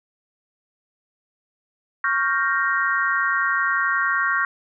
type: chord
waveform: sine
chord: G half-diminished seventh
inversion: second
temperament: equal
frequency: 1108.7 / 1396.9 / 1568 / 1864.7 Hz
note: Db6 / F6 / G6 / Bb6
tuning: 0 / 0 / 0 / 0 cents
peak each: -24 dBFS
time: 2.04-4.45 s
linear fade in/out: 2 ms
effects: none